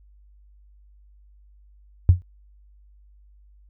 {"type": "tone with exponential decay", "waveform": "sine", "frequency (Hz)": 88.9, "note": "F2", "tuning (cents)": 31, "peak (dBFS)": -5, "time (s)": [2.09, 2.22], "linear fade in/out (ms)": 0, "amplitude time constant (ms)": 28, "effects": ["tanh soft clip ceiling -1 dBFS", "added 50 Hz sine -50 dBFS peak until 3.69 s"]}